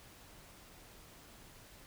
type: silence
effects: pink hiss -57 dBFS RMS until 1.86 s